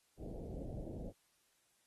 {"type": "low-pass noise", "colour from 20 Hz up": "pink", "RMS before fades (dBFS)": -45, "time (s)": [0.17, 1.13], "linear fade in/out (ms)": 50, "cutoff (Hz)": 650, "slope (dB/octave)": 48, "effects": ["white hiss -75 dBFS RMS until 1.86 s", "AAC 32 kbps"]}